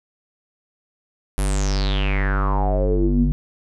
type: tone with low-pass filter sweep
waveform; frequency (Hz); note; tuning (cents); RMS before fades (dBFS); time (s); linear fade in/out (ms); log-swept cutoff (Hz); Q
square; 49; G1; 0; -19; 1.38-3.32; 0; 11000 to 190; 7.9
effects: none